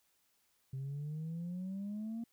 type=exponential sweep; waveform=sine; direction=up; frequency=131.2 to 233.9 Hz; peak=-36 dBFS; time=0.73-2.24 s; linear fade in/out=5 ms; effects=tanh soft clip ceiling -36 dBFS + white hiss -75 dBFS RMS until 2.32 s